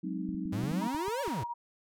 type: chord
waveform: sine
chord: Ab dominant seventh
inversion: third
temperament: equal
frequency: 185 / 207.7 / 261.6 / 311.1 Hz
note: Gb3 / Ab3 / C4 / Eb4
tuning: 0 / 0 / 0 / 0 cents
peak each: -36 / -41 / -39 / -38 dBFS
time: 0.03-0.88 s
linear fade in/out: 10 ms
type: clicks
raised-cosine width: 5 ms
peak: -33 dBFS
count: 8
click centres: 0.29 / 0.347 / 0.456 / 0.637 / 0.715 / 0.948 / 1.082 / 1.279 s
type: exponential two-way sweep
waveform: 45% pulse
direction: up then down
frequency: 96.2 to 587.3 to 96.2 Hz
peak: -33 dBFS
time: 0.52-1.44 s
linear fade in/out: 10 ms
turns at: 1.22 s
type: tone with tremolo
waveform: sine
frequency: 949 Hz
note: A#5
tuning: 31 cents sharp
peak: -32 dBFS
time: 0.81-1.54 s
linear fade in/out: 10 ms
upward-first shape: triangle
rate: 16 Hz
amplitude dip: 65%
effects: none